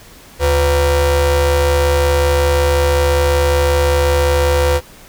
45% pulse ring-modulated tone, 213.8 Hz, A3, 49 cents flat, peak -8 dBFS, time 0.39-4.81 s, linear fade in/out 50 ms, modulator 288 Hz, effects pink hiss -41 dBFS RMS until 5.08 s

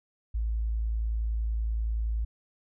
sine tone, 55.3 Hz, A1, 9 cents sharp, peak -26 dBFS, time 0.34-2.25 s, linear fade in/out 10 ms, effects none

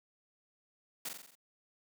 white noise with echo, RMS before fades -39 dBFS, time 1.05-1.09 s, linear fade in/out 5 ms, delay 44 ms, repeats 6, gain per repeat -4 dB, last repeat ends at 1.354 s, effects none

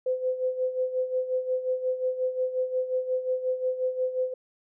sine tone with tremolo, 511 Hz, C5, 41 cents flat, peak -22 dBFS, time 0.06-4.34 s, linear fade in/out 5 ms, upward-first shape sine, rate 5.6 Hz, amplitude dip 70%, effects none

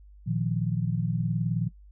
sine chord, Bb suspended fourth, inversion none, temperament equal, 116.54 / 155.56 / 174.61 Hz, Bb2 / Eb3 / F3, 0 / 0 / 0 cents, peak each -29 dBFS, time 0.26-1.69 s, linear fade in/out 20 ms, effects noise-tail reverb RT60 0.1 s tail -20 dB re dry + added 50 Hz sine -48 dBFS peak until 1.91 s

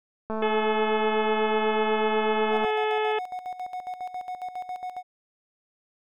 click train, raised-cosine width 1 ms, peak -18 dBFS, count 515, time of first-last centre 0.3-2.647 s, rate 219 Hz
harmonic tone, 429.9 Hz, A4, 40 cents flat, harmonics 1 / 2 / 3 / 4 / 5 / 6 / 7 / 8, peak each -25 / -28 / -36 / -36 / -38 / -37 / -42 / -42 dBFS, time 0.42-3.19 s, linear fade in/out 5 ms
triangle tone with tremolo, 733 Hz, F#5, 16 cents flat, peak -28 dBFS, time 2.5-5.03 s, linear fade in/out 50 ms, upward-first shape square, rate 7.3 Hz, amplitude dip 70%
effects none

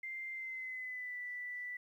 sine tone with pitch glide, 2092 to 1974.6 Hz, C7 to B6, -1 to -1 cents, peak -40 dBFS, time 0.03-1.77 s, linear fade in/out 5 ms, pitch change -100 cents, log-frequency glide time 0.32-1.18 s, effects 12-bit

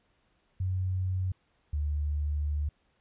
sine tone pair in turn, 92.8 / 73.87 Hz, F#2 / D2, +6 / +11 cents, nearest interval major third, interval 395 cents, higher first, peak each -27 dBFS, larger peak neither, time 0.6-1.32 / 1.73-2.69 s, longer second, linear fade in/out 5 ms, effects pink hiss -71 dBFS RMS until 3 s + resampled to 8000 Hz

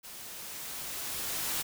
white noise with level ramp, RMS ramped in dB -46 to -32 dBFS, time 0.03-1.63 s, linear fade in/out 20 ms, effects none

